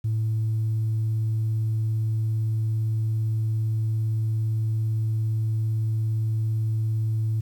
sine tone, 110.3 Hz, A2, 5 cents sharp, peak -20 dBFS, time 0.04-7.41 s, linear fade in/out 10 ms, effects tanh soft clip ceiling -19 dBFS + 9-bit

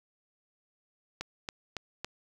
click train, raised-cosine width 0.2 ms, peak -18 dBFS, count 4, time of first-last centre 1.21-2.046 s, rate 3.59 Hz, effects 8-bit

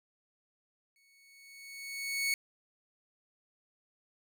sawtooth tone with exponential growth, 2217 Hz, C#7, in tune, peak -24 dBFS, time 0.96-2.34 s, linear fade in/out 1 ms, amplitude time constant 300 ms, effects none

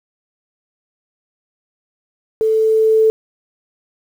sine tone with level ramp, 440 Hz, A4, in tune, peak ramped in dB -12 to -8 dBFS, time 2.41-3.1 s, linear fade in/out 0 ms, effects 7-bit

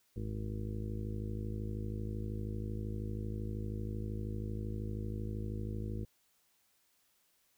harmonic tone, 52.8 Hz, G#1, 29 cents sharp, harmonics 1 / 2 / 3 / 4 / 5 / 6 / 7 / 8 / 9, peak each -41 / -39 / -53 / -44 / -54 / -49 / -49 / -58 / -52 dBFS, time 0.16-6.05 s, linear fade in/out 5 ms, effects white hiss -73 dBFS RMS until 7.57 s

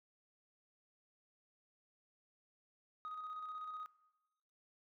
sine tone with tremolo, 1251 Hz, D#6, 9 cents sharp, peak -40 dBFS, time 3.05-3.86 s, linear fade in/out 0 ms, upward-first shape square, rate 16 Hz, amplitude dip 35%, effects noise-tail reverb RT60 1.0 s tail -20 dB re dry + tanh soft clip ceiling -40 dBFS

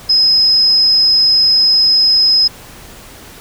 sine tone, 5090 Hz, D#8, 39 cents sharp, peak -7 dBFS, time 0.09-2.48 s, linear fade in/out 10 ms, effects pink hiss -36 dBFS RMS until 3.4 s

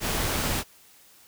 pink noise, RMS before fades -27 dBFS, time 0-0.64 s, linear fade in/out 50 ms, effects white hiss -55 dBFS RMS until 1.27 s

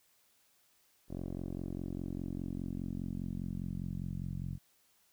10% pulse tone with low-pass filter sweep, 44.95 Hz, F#1, 49 cents flat, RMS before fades -39 dBFS, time 1.08-4.59 s, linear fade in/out 50 ms, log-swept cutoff 450 to 150 Hz, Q 2, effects white hiss -70 dBFS RMS until 5.12 s

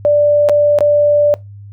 sine tone with dropouts, 587.3 Hz, D5, in tune, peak -7 dBFS, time 0.05-1.34 s, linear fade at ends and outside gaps 0 ms, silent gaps 0.488-0.495 / 0.787-0.807 s, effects noise-tail reverb RT60 0.2 s tail -22 dB re dry + added 101 Hz sine -31 dBFS peak until 1.72 s

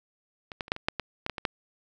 clicks, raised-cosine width 0.3 ms, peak -23 / -15 / -28 / -8 / -22 / -8 / -14 / -14 / -15 / -18 / -9 dBFS, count 11, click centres 0.518 / 0.608 / 0.681 / 0.719 / 0.764 / 0.885 / 0.997 / 1.264 / 1.297 / 1.382 / 1.452 s, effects none

